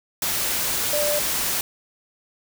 sine tone in noise, 591 Hz, D5, 11 cents sharp, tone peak -22 dBFS, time 0.93-1.19 s, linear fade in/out 2 ms, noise white, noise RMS -24 dBFS, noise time 0.22-1.61 s, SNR -1 dB, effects none

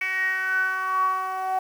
10% pulse tone with band-pass filter sweep, 376.5 Hz, F#4, 30 cents sharp, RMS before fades -25 dBFS, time 0.01-1.59 s, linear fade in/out 5 ms, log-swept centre 2200 to 780 Hz, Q 9.1, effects 8-bit

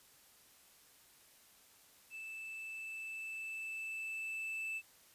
triangle tone with level ramp, 2637 Hz, E7, in tune, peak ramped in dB -43 to -36 dBFS, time 2.1-4.82 s, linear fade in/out 50 ms, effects white hiss -64 dBFS RMS until 5.14 s + resampled to 32000 Hz

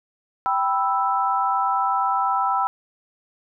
sine chord, E minor, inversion first, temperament equal, 784 / 987.8 / 1318.5 Hz, G5 / B5 / E6, 0 / 0 / 0 cents, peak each -23 dBFS, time 0.46-2.67 s, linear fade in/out 0 ms, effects none

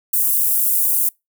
pink high-pass noise, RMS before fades -17 dBFS, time 0.13-1.09 s, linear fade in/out 5 ms, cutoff 11000 Hz, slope 24 dB/octave, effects noise-tail reverb RT60 0.2 s tail -26 dB re dry

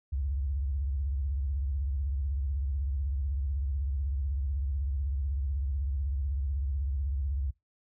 sine tone with vibrato, 68.6 Hz, C#2, 17 cents flat, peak -28 dBFS, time 0.12-7.51 s, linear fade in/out 10 ms, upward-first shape sine, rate 16 Hz, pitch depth 190 cents each way, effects noise-tail reverb RT60 0.2 s tail -24 dB re dry

